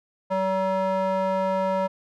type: tone with band-pass filter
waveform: square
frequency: 190 Hz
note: F#3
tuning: 46 cents sharp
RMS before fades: -24 dBFS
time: 0.3-1.88 s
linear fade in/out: 20 ms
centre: 750 Hz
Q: 4.1
effects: none